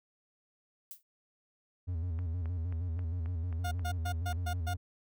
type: noise with exponential decay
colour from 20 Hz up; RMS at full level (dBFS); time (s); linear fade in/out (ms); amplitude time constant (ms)
violet; -41; 0.91-1.03; 1; 26
type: tone with vibrato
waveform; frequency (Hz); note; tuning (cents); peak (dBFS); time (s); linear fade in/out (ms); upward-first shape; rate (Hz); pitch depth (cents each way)
triangle; 85.2; F2; -42; -30; 1.87-4.77; 20; square; 6.4; 83
type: click train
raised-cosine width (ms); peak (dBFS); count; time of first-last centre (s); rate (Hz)
0.5; -36; 9; 2.19-4.329; 3.74
type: tone bursts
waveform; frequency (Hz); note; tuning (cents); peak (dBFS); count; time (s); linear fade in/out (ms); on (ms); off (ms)
30% pulse; 713; F5; +36; -33; 6; 3.64-4.74; 10; 75; 130
effects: none